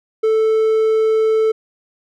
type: tone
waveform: triangle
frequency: 440 Hz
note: A4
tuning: in tune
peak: -10 dBFS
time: 0.23-1.52 s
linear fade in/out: 10 ms
effects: none